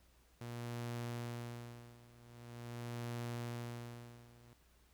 sawtooth tone with tremolo, 119.1 Hz, A#2, 38 cents sharp, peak -36 dBFS, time 0.41-4.53 s, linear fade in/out 0 ms, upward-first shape sine, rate 0.44 Hz, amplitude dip 90%, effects added 60 Hz sine -69 dBFS peak until 4.93 s + pink hiss -71 dBFS RMS until 4.93 s

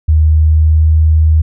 sine tone with pitch glide, 77.78 to 78.68 Hz, D#2 to D#2, 0 to +20 cents, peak -5 dBFS, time 0.08-1.42 s, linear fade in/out 10 ms, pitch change +20 cents, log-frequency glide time 0.31-0.92 s, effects none

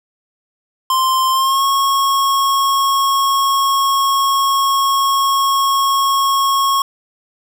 square tone with pitch glide, 1046.5 to 1094.7 Hz, C6 to C#6, 0 to -22 cents, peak -13 dBFS, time 0.9-6.82 s, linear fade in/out 2 ms, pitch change +78 cents, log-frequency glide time 1.31-1.63 s, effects none

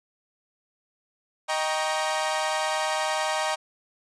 sawtooth chord, Eb dominant seventh, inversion none, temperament equal with one note detuned, 622.3 / 784 / 938.8 / 1108.7 Hz, Eb5 / G5 / Bb5 / Db6, 0 / 0 / +12 / 0 cents, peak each -25 / -26 / -26 / -30 dBFS, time 1.48-3.56 s, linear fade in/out 20 ms, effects resampled to 22050 Hz

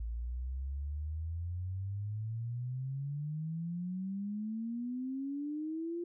sine exponential sweep, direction up, 55.2 to 349.2 Hz, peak -35 dBFS, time 0-6.04 s, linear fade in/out 5 ms, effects none

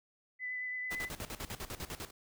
sine tone with vibrato, 2003 Hz, B6, 24 cents sharp, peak -36 dBFS, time 0.39-1.1 s, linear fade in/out 50 ms, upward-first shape triangle, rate 9 Hz, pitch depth 14 cents each way
pink noise with tremolo, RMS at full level -41 dBFS, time 0.9-2.11 s, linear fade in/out 20 ms, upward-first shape square, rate 10 Hz, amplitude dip 80%
effects none

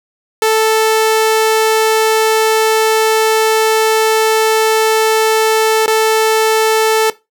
sawtooth tone with dropouts, 440 Hz, A4, in tune, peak -5 dBFS, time 0.42-7.1 s, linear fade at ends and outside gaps 2 ms, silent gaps 5.861-5.878 s, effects noise-tail reverb RT60 0.2 s tail -17 dB re dry

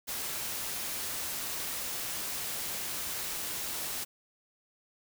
white noise, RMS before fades -36 dBFS, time 0.07-4.05 s, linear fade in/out 20 ms, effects none

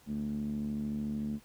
5% pulse tone with low-pass filter, 73.42 Hz, D2, in tune, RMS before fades -35 dBFS, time 0.06-1.4 s, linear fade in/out 50 ms, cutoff 220 Hz, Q 6.3, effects pink hiss -61 dBFS RMS until 1.44 s

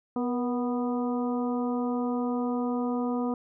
harmonic tone with a mistuned harmonic, 246.3 Hz, B3, 5 cents flat, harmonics 1 / 2 / 3 / 4 / 5, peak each -27 / -33 / -37 / -39 / -41 dBFS, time 0.16-3.34 s, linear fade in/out 2 ms, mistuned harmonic 2, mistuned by -40 cents, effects none

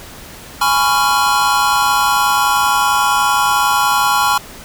square chord, C# dominant seventh, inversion second, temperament just, 831.5 / 997.9 / 1108.7 / 1385.9 Hz, G#5 / B5 / C#6 / E#6, +2 / +18 / 0 / -14 cents, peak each -18 dBFS, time 0.61-4.38 s, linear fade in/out 5 ms, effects pink hiss -35 dBFS RMS until 4.64 s

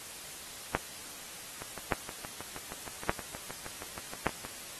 two click trains, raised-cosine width 0.5 ms, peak -11 / -24 dBFS, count 4 / 19, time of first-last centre 0.75-4.267 / 1.62-4.45 s, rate 0.853 / 6.36 Hz, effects white hiss -45 dBFS RMS until 4.79 s + AAC 32 kbps

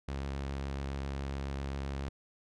sawtooth tone with vibrato, 68.7 Hz, C#2, 15 cents flat, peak -31 dBFS, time 0.08-2.09 s, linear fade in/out 5 ms, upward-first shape triangle, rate 7.3 Hz, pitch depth 18 cents each way, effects low-pass 6000 Hz 12 dB/octave

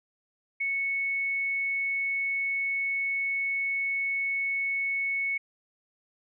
sine tone, 2210 Hz, C#7, 6 cents flat, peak -26 dBFS, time 0.6-5.38 s, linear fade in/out 10 ms, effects none

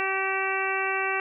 harmonic tone, 384.9 Hz, G4, 32 cents flat, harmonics 1 / 2 / 3 / 4 / 5 / 6 / 7, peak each -32 / -32 / -32 / -32 / -32 / -32 / -32 dBFS, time 0-1.2 s, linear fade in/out 0 ms, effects none

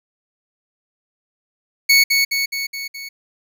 25% pulse tone with echo, 2217 Hz, C#7, in tune, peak -6 dBFS, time 1.89-2.04 s, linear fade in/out 10 ms, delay 210 ms, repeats 5, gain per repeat -4 dB, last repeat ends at 3.09 s, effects none

